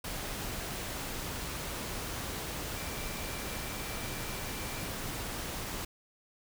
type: tone in noise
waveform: sine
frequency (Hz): 2349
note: D7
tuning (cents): 0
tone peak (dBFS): -49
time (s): 2.76-4.88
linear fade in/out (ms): 5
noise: pink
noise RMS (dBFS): -38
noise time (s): 0.04-5.85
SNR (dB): -14
effects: none